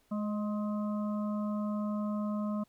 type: harmonic tone with a mistuned harmonic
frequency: 210.4 Hz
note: G#3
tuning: 23 cents sharp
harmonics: 1 / 3 / 5 / 6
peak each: -31 / -41 / -45 / -47 dBFS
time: 0.11-2.64 s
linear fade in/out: 10 ms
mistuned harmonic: 3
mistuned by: -26 cents
effects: pink hiss -70 dBFS RMS until 2.68 s